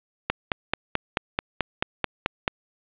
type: click train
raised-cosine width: 0.3 ms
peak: -5 dBFS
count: 11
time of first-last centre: 0.3-2.479 s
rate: 4.59 Hz
effects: resampled to 8000 Hz + 7-bit